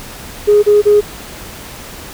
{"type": "tone bursts", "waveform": "sine", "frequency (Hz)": 415.3, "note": "G#4", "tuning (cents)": 0, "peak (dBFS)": -4, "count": 3, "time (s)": [0.47, 1.012], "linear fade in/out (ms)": 20, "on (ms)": 160, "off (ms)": 31, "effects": ["tanh soft clip ceiling 0 dBFS", "pink hiss -31 dBFS RMS until 2.13 s"]}